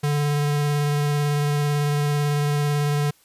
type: tone with vibrato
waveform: square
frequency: 146.2 Hz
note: D3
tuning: 7 cents flat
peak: -20 dBFS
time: 0.03-3.11 s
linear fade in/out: 10 ms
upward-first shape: square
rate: 18 Hz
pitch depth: 10 cents each way
effects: white hiss -58 dBFS RMS until 3.24 s + resampled to 32000 Hz